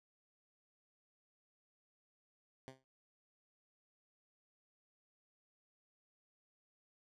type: tone with exponential decay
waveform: 10% pulse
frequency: 131.7 Hz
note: C3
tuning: 12 cents sharp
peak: -38 dBFS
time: 2.68-2.84 s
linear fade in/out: 0 ms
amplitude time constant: 34 ms
effects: low-pass 8000 Hz 12 dB/octave